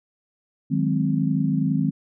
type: chord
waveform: sine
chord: Ab dominant seventh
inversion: second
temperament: equal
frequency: 155.56 / 185 / 207.7 / 261.6 Hz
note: Eb3 / Gb3 / Ab3 / C4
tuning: 0 / 0 / 0 / 0 cents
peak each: -23 / -26 / -26 / -24 dBFS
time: 0.7-1.91 s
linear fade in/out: 20 ms
effects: none